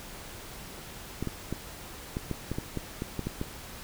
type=clicks; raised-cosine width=3 ms; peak=-18 dBFS; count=12; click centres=1.226 / 1.273 / 1.526 / 2.169 / 2.313 / 2.516 / 2.585 / 2.773 / 3.021 / 3.193 / 3.27 / 3.414 s; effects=pink hiss -44 dBFS RMS until 3.83 s